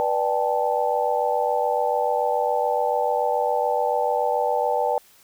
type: tone cluster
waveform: sine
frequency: 489.9 / 594 / 784 / 871 Hz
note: B4 / D5 / G5 / A5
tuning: -14 / +20 / 0 / -18 cents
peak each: -25 dBFS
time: 0-4.98 s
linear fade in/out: 0 ms
effects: white hiss -54 dBFS RMS until 5.23 s